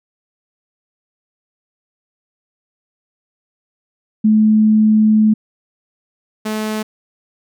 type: tone pair in turn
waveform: sine / sawtooth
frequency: 215.8 / 215.8 Hz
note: A3 / A3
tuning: -33 / -33 cents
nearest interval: unison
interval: 0 cents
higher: neither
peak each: -8 / -15 dBFS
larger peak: first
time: 4.24-5.34 / 6.45-6.83 s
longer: first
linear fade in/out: 10 ms
effects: none